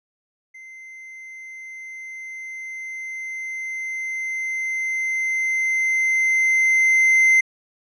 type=tone with level ramp; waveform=triangle; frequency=2074 Hz; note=C7; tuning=16 cents flat; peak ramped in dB=-37 to -10 dBFS; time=0.54-7.41 s; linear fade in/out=10 ms; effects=resampled to 22050 Hz